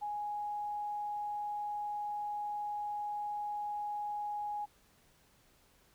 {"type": "tone", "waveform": "sine", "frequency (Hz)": 830.6, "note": "G#5", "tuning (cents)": 0, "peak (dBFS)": -35, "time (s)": [0.01, 4.66], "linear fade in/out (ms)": 20, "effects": ["pink hiss -67 dBFS RMS until 5.94 s"]}